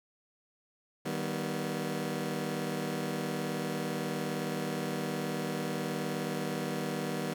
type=chord; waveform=20% pulse; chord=Eb augmented; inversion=none; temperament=just; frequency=155.56 / 194.45 / 243.1 Hz; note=Eb3 / G3 / B3; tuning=0 / -14 / -27 cents; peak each=-32 dBFS; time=1.05-7.34 s; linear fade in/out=10 ms; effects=none